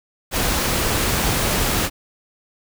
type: noise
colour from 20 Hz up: pink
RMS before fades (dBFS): -20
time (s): 0.31-1.9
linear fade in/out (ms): 50
effects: none